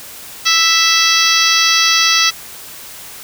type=harmonic tone; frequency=659.3 Hz; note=E5; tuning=in tune; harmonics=2 / 3 / 4 / 5 / 6 / 7 / 8 / 9; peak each=-18 / -18 / -18 / -18 / -18 / -18 / -18 / -18 dBFS; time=0.45-2.31 s; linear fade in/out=20 ms; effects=white hiss -33 dBFS RMS until 3.23 s